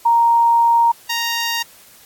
sine / 10% pulse tone pair in turn, 932.3 / 932.3 Hz, A#5 / A#5, 0 / 0 cents, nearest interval unison, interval 0 cents, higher neither, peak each -10 dBFS, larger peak neither, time 0.05-0.92 / 1.09-1.63 s, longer first, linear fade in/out 10 ms, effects white hiss -46 dBFS RMS until 2.05 s + AAC 64 kbps

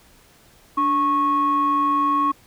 sine tone pair together, 291.4 / 1100 Hz, D4 / C#6, -13 / -14 cents, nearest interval octave + major seventh, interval 2299 cents, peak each -23 / -16 dBFS, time 0.77-2.32 s, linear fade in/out 10 ms, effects tanh soft clip ceiling -12 dBFS + pink hiss -53 dBFS RMS until 2.46 s

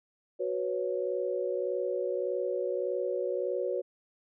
sine chord, F# suspended fourth, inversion none, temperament just, 370 / 493.3 / 555 Hz, F#4 / B4 / C#5, 0 / -2 / +2 cents, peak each -33 dBFS, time 0.39-3.82 s, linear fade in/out 20 ms, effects none

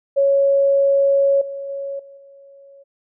sine tone with level steps, 554.4 Hz, C#5, in tune, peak -12 / -26 / -24 / -39 / -42 dBFS, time 0.16-2.84 s, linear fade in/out 20 ms, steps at 1.41 / 1.69 / 1.99 / 2.17 s, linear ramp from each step 5 ms, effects none

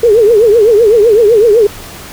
sine tone with vibrato, 440 Hz, A4, in tune, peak -3 dBFS, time 0.03-1.67 s, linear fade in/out 5 ms, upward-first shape triangle, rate 7.9 Hz, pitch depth 190 cents each way, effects pink hiss -29 dBFS RMS until 2.12 s

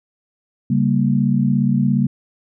sine chord, G diminished, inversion second, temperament equal, 138.59 / 196 / 233.1 Hz, Db3 / G3 / Bb3, 0 / 0 / 0 cents, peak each -18 dBFS, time 0.7-2.07 s, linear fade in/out 5 ms, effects none

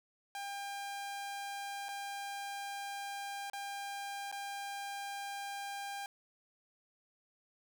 sawtooth tone with dropouts, 800 Hz, G5, 35 cents sharp, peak -36 dBFS, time 0.35-6.06 s, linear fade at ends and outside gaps 1 ms, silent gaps 1.885-1.889 / 3.499-3.533 / 4.315-4.325 s, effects none

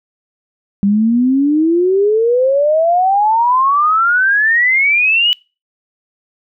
sine exponential sweep, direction up, 196 to 2981 Hz, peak -9 dBFS, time 0.83-5.33 s, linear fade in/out 0 ms, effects noise-tail reverb RT60 0.3 s tail -25 dB re dry

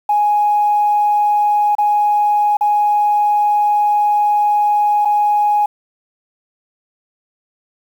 sine tone with dropouts, 832 Hz, G#5, 3 cents sharp, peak -10 dBFS, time 0.09-5.66 s, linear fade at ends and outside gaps 5 ms, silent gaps 1.752-1.783 / 2.57-2.609 / 5.05-5.054 s, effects tanh soft clip ceiling -6 dBFS + 7-bit

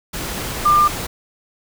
sine tone in noise, 1196 Hz, D6, 31 cents sharp, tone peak -10 dBFS, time 0.65-0.88 s, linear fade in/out 10 ms, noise pink, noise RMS -26 dBFS, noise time 0.13-1.07 s, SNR +13 dB, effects none

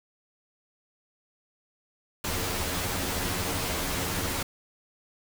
pink noise with comb filter, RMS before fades -30 dBFS, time 2.24-4.43 s, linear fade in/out 5 ms, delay 11 ms, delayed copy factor +0.65, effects none

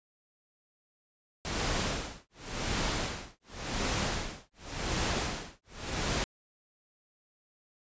pink noise with tremolo, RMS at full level -30 dBFS, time 1.45-6.24 s, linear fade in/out 0 ms, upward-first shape sine, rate 0.9 Hz, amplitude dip 100%, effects resampled to 16000 Hz

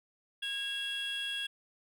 triangle tone cluster, 1640 / 2729 / 3322 Hz, G#6 / F7 / G#7, -22 / -41 / 0 cents, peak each -38 / -38 / -33 dBFS, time 0.42-1.47 s, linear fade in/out 10 ms, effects tanh soft clip ceiling -28 dBFS

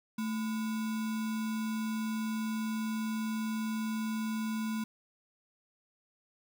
sine tone with sample-and-hold, 220 Hz, A3, in tune, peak -31 dBFS, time 0.18-4.84 s, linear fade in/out 5 ms, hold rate 1225 Hz, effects none

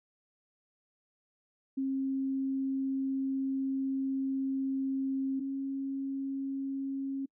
sine tone pair in turn, 268.4 / 271.8 Hz, C4 / C#4, +44 / -34 cents, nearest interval unison, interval 22 cents, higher second, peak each -29 / -32 dBFS, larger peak first, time 1.77-5.4 / 5.4-7.26 s, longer first, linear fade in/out 10 ms, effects noise-tail reverb RT60 0.1 s tail -26 dB re dry

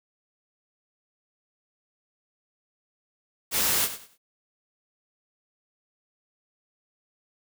white noise with echo, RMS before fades -24 dBFS, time 3.51-3.89 s, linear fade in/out 50 ms, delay 97 ms, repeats 3, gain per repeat -12 dB, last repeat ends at 4.181 s, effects none

